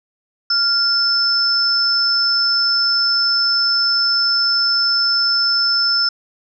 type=tone pair together; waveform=sine; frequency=1396.9 / 5270 Hz; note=F6 / E8; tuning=0 / -1 cents; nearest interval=octave + major seventh; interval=2299 cents; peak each=-21 / -14 dBFS; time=0.5-6.09 s; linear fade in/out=5 ms; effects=none